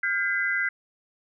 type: tone cluster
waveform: sine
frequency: 1414 / 1599 / 2025 Hz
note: F6 / G6 / B6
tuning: +21 / +34 / +43 cents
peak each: -30 / -27 / -26 dBFS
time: 0.03-0.69 s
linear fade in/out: 5 ms
effects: none